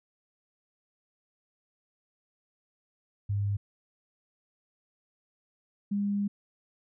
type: tone pair in turn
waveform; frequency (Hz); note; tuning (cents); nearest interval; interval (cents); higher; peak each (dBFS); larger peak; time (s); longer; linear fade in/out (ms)
sine; 101.2 / 202.4; G#2 / G#3; -44 / -44; octave; 1200; second; -26 / -26; neither; 3.29-3.57 / 5.91-6.28; second; 10
effects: none